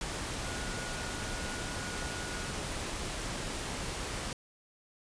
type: tone in noise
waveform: sine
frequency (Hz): 1450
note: F#6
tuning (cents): -35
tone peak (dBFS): -45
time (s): 0.44-2.51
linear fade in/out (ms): 2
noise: pink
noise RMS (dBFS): -37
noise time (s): 0.01-4.33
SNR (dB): -11
effects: resampled to 22050 Hz